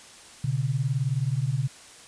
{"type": "beating tone pair", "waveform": "sine", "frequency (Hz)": [123.47, 142.47], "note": ["B2", "C#3"], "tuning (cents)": [0, 48], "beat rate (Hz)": 19, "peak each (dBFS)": -26, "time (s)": [0.44, 1.68], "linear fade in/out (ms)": 5, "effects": ["white hiss -48 dBFS RMS until 2.07 s", "resampled to 22050 Hz"]}